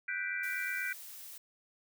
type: chord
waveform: sine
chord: G major seventh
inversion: third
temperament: equal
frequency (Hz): 1480 / 1568 / 1975.5 / 2349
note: F#6 / G6 / B6 / D7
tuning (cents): 0 / 0 / 0 / 0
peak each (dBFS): -39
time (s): 0.08-0.93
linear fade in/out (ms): 5
type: noise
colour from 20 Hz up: blue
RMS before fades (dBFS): -48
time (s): 0.43-1.38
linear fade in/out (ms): 5
effects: none